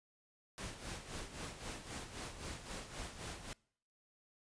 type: noise with tremolo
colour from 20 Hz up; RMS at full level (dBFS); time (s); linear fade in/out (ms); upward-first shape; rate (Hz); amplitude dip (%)
pink; -44; 0.58-3.53; 0; sine; 3.8; 65
effects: noise-tail reverb RT60 0.6 s tail -25 dB re dry + resampled to 22050 Hz